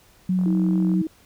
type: tone with vibrato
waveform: sine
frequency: 183.2 Hz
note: F#3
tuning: 17 cents flat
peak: -18 dBFS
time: 0.29-1.02 s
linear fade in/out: 5 ms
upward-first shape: triangle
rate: 4.6 Hz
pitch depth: 16 cents each way
type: click train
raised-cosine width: 1 ms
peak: -28 dBFS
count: 25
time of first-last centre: 0.39-0.939 s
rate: 43.7 Hz
type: tone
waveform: sine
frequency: 318.5 Hz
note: D#4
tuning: 41 cents sharp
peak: -24 dBFS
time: 0.46-1.07 s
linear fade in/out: 2 ms
effects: pink hiss -55 dBFS RMS until 1.25 s